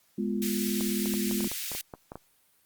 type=chord; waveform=sine; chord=F diminished; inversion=first; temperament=equal; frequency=207.7 / 246.9 / 349.2 Hz; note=Ab3 / Cb4 / F4; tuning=0 / 0 / 0 cents; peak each=-29 / -33 / -34 dBFS; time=0.18-1.48 s; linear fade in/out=5 ms
type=high-pass noise; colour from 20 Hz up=white; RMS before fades=-35 dBFS; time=0.42-1.81 s; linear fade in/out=0 ms; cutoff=1800 Hz; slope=24 dB/octave
type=clicks; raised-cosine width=1 ms; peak=-25 dBFS; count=12; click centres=0.809 / 1.058 / 1.139 / 1.312 / 1.406 / 1.444 / 1.516 / 1.717 / 1.75 / 1.938 / 2.119 / 2.156 s
effects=white hiss -66 dBFS RMS until 2.65 s + Opus 48 kbps